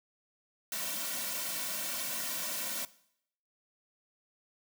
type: noise with comb filter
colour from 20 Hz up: white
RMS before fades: -36 dBFS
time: 0.72-2.85 s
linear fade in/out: 2 ms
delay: 2.4 ms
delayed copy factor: -0.85
effects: noise-tail reverb RT60 0.7 s tail -19 dB re dry + high-pass 200 Hz 12 dB/octave